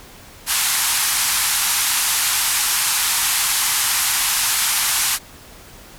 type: band-pass noise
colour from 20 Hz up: white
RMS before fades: -19 dBFS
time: 0.46-5.19 s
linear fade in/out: 50 ms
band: 800 to 13000 Hz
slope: 48 dB/octave
effects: pink hiss -42 dBFS RMS until 5.98 s